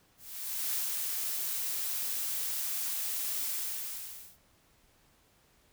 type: noise with ADSR envelope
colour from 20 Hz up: blue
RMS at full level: -32 dBFS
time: 0.17-4.38 s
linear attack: 570 ms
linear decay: 140 ms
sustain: -2 dB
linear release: 860 ms
effects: pink hiss -66 dBFS RMS until 5.72 s